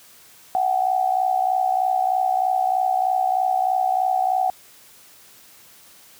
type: tone with amplitude modulation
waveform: sine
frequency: 749 Hz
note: F#5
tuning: 21 cents sharp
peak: -14 dBFS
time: 0.55-4.5 s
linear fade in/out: 0 ms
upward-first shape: sine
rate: 63.2 Hz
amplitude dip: 75%
effects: white hiss -49 dBFS RMS until 6.19 s + high-pass 60 Hz 12 dB/octave